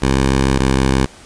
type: tone pair in turn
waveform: 10% pulse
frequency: 66.8 / 66.19 Hz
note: C2 / C2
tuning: +36 / +21 cents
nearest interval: unison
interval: 15 cents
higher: first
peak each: -4 dBFS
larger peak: neither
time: 0.02-0.59 / 0.59-1.06 s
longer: first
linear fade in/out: 5 ms
effects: pink hiss -41 dBFS RMS until 1.25 s + resampled to 22050 Hz